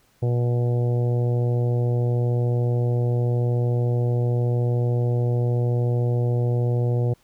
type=harmonic tone; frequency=120.9 Hz; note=B2; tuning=36 cents flat; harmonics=1 / 2 / 3 / 4 / 5 / 6 / 7; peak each=-19 / -36 / -31 / -30 / -37 / -40 / -46 dBFS; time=0.22-7.14 s; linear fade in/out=10 ms; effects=pink hiss -61 dBFS RMS until 7.23 s